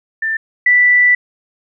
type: tone pair in turn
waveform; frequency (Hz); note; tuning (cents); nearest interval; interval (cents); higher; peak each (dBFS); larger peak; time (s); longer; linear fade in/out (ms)
sine; 1782 / 1972.5; A6 / B6; +22 / -3; major second; 175; second; -15 / -7; second; 0.22-0.37 / 0.66-1.15; second; 5
effects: none